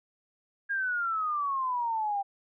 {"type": "exponential sweep", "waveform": "sine", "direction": "down", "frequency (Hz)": [1635, 784], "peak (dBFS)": -27, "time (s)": [0.69, 2.23], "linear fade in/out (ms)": 20, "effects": []}